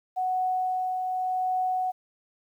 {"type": "tone with tremolo", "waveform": "sine", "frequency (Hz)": 741, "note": "F#5", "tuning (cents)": 2, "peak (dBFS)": -23, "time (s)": [0.16, 1.92], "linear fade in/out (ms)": 20, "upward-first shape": "triangle", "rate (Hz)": 0.87, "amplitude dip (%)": 35, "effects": ["10-bit"]}